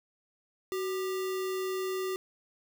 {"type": "tone with sample-and-hold", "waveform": "sine", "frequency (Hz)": 375.5, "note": "F#4", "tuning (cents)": 26, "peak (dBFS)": -30, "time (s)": [0.72, 2.16], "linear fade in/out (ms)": 0, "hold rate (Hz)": 1575, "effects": []}